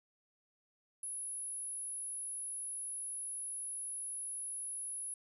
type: tone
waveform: sine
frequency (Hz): 10548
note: E9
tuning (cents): 0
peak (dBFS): -39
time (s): 1.03-5.14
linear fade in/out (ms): 2
effects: none